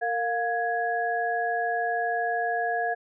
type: tone cluster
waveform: sine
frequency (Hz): 459.8 / 707 / 1667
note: A#4 / F5 / G#6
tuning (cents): -24 / +21 / +6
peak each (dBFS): -32 / -26 / -30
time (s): 0.01-2.95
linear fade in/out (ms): 20
effects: none